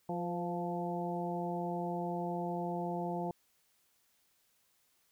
harmonic tone with a mistuned harmonic, 174.61 Hz, F3, in tune, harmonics 1 / 2 / 3 / 4 / 5, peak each -38 / -40 / -43 / -40 / -42 dBFS, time 0.09-3.31 s, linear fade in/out 2 ms, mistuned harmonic 3, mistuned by -35 cents, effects white hiss -73 dBFS RMS until 5.11 s

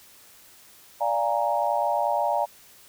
sine chord, Bb dominant seventh, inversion first, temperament equal with one note detuned, 587.3 / 698.5 / 823.9 / 932.3 Hz, D5 / F5 / Ab5 / Bb5, 0 / 0 / -14 / 0 cents, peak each -27 dBFS, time 1-2.46 s, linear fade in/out 20 ms, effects white hiss -52 dBFS RMS until 2.88 s

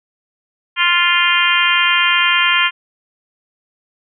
harmonic tone, 349.2 Hz, F4, in tune, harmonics 3 / 4 / 5 / 6 / 7 / 8 / 9, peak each -19 / -19 / -19 / -19 / -19 / -19 / -19 dBFS, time 0.76-2.71 s, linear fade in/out 50 ms, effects none

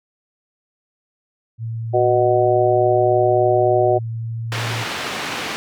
sine tone with pitch glide, 113.8 to 114.72 Hz, A#2 to A#2, -41 to -27 cents, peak -23 dBFS, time 1.58-4.86 s, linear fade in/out 50 ms, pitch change +14 cents, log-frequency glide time 4.1-4.64 s
harmonic tone, 123.47 Hz, B2, in tune, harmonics 3 / 4 / 5 / 6, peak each -17 / -24 / -17 / -19 dBFS, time 1.93-3.99 s, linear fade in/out 20 ms
white band-pass noise, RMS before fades -26 dBFS, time 4.52-5.56 s, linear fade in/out 0 ms, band 120 to 2900 Hz, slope 12 dB/octave
effects none

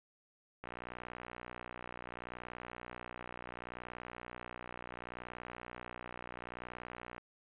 click train, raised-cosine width 0.5 ms, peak -29 dBFS, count 398, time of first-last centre 0.64-7.18 s, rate 60.7 Hz, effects resampled to 8000 Hz

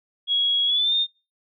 sine tone with pitch glide, 3322 to 3644 Hz, G#7 to A#7, 0 to -40 cents, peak -18 dBFS, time 0.27-1.07 s, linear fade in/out 50 ms, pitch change +160 cents, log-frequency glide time 0.66-0.94 s, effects noise-tail reverb RT60 0.3 s tail -22 dB re dry

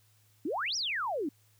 sine exponential two-way sweep, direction up then down, 262.9 to 5920 to 262.9 Hz, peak -30 dBFS, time 0.45-1.29 s, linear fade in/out 5 ms, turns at 0.76 s, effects added 106 Hz sine -65 dBFS peak until 1.59 s + white hiss -68 dBFS RMS until 1.59 s

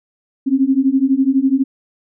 sine beating tone pair, 261.3 / 273.3 Hz, C4 / C#4, -2 / -24 cents, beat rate 12 Hz, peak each -15 / -14 dBFS, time 0.46-1.64 s, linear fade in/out 20 ms, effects none

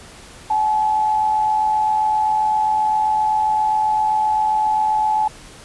sine tone pair together, 770 / 857.6 Hz, G5 / A5, -31 / -45 cents, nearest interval major second, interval 186 cents, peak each -26 / -15 dBFS, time 0.5-5.28 s, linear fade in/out 5 ms, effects pink hiss -41 dBFS RMS until 5.64 s + resampled to 24000 Hz

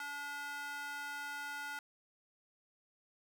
square tone with high-pass filter, 288 Hz, D4, 34 cents flat, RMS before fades -43 dBFS, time 0-1.79 s, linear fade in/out 2 ms, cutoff 1200 Hz, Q 6.2, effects none

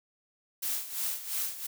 blue noise with tremolo, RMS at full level -31 dBFS, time 0.62-1.67 s, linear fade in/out 10 ms, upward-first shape sine, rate 2.9 Hz, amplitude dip 75%, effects none

